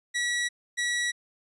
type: tone pair in turn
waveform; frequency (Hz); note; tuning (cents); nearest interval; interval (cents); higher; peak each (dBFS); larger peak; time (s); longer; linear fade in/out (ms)
sawtooth; 1932 / 1932; B6 / B6; -39 / -39; unison; 0; neither; -22; neither; 0.14-0.49 / 0.77-1.12; neither; 20
effects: resampled to 24000 Hz